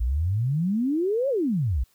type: exponential two-way sweep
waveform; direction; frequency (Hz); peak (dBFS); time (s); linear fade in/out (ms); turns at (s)
sine; up then down; 54.7 to 571 to 54.7; -21; 0-1.84; 10; 1.29
effects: white hiss -64 dBFS RMS until 1.94 s